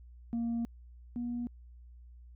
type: tone pair in turn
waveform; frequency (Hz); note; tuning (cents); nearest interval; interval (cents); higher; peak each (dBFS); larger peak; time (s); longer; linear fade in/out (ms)
sine; 233.1 / 240.3; A#3 / B3; 0 / -47; minor second; 53; second; -28 / -32; first; 0.33-0.65 / 1.16-1.47; first; 0
effects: tanh soft clip ceiling -29 dBFS + added 60 Hz sine -50 dBFS peak until 2.35 s